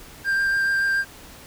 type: tone with vibrato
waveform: triangle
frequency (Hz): 1588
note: G6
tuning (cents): +22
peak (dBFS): -17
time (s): 0.24-1.05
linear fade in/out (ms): 50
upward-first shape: sine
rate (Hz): 7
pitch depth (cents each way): 10
effects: pink hiss -44 dBFS RMS until 1.46 s